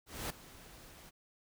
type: noise with ADSR envelope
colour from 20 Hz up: pink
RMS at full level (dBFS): -38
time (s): 0.06-1.11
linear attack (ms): 240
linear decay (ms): 7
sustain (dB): -17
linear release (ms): 27
effects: none